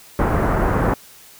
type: low-pass noise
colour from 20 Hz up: pink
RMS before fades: -18 dBFS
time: 0.19-0.94 s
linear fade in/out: 2 ms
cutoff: 1500 Hz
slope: 24 dB/octave
effects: white hiss -45 dBFS RMS until 1.39 s